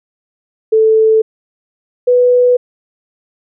sine tone pair in turn, 440 / 493.9 Hz, A4 / B4, 0 / 0 cents, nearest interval major second, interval 200 cents, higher second, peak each -6 dBFS, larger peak neither, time 0.72-1.22 / 2.07-2.57 s, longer neither, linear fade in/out 10 ms, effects none

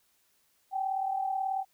sine tone pair together, 768.6 / 807 Hz, G5 / G#5, -34 / -50 cents, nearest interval minor second, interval 84 cents, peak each -29 / -36 dBFS, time 0.71-1.65 s, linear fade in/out 50 ms, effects white hiss -70 dBFS RMS until 1.73 s

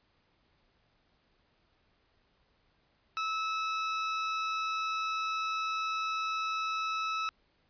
sawtooth tone, 1302 Hz, E6, 22 cents flat, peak -27 dBFS, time 3.17-7.29 s, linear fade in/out 0 ms, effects pink hiss -71 dBFS RMS until 7.69 s + resampled to 11025 Hz

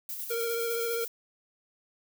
violet noise with tremolo, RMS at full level -36 dBFS, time 0.09-1.08 s, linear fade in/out 2 ms, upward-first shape square, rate 9.8 Hz, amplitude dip 35%
square tone with vibrato, 464.8 Hz, A#4, 5 cents flat, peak -30 dBFS, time 0.3-1.05 s, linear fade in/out 10 ms, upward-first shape sine, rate 15 Hz, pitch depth 21 cents each way
effects none

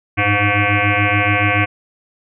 sine tone with frequency modulation, 1131 Hz, C#6, 34 cents sharp, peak -12 dBFS, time 0.17-1.66 s, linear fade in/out 20 ms, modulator 205 Hz, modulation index 6.9, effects none

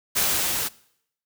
white noise with level ramp, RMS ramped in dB -21 to -27 dBFS, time 0.15-0.69 s, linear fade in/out 20 ms, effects noise-tail reverb RT60 0.7 s tail -21 dB re dry

